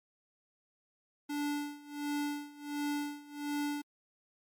square tone with tremolo, 291.3 Hz, D4, 14 cents flat, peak -32 dBFS, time 1.29-3.82 s, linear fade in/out 10 ms, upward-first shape sine, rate 1.4 Hz, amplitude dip 90%, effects MP3 96 kbps

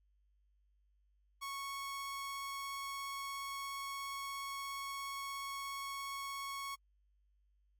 sawtooth tone with vibrato, 1105 Hz, C#6, 6 cents flat, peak -37 dBFS, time 1.41-6.76 s, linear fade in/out 20 ms, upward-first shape triangle, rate 17 Hz, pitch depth 8 cents each way, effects added 50 Hz sine -70 dBFS peak until 7.79 s + AAC 64 kbps

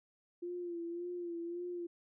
sine tone with vibrato, 346.1 Hz, F4, 16 cents flat, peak -38 dBFS, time 0.42-1.87 s, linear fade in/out 10 ms, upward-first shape sine, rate 1.8 Hz, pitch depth 44 cents each way, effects none

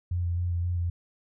sine tone with vibrato, 87.31 Hz, F2, in tune, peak -25 dBFS, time 0.11-0.9 s, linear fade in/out 5 ms, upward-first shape square, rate 3.8 Hz, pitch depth 19 cents each way, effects none

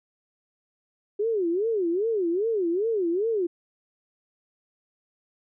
sine tone with vibrato, 392 Hz, G4, in tune, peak -22 dBFS, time 1.19-3.47 s, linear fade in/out 10 ms, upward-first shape sine, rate 2.5 Hz, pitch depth 280 cents each way, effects none

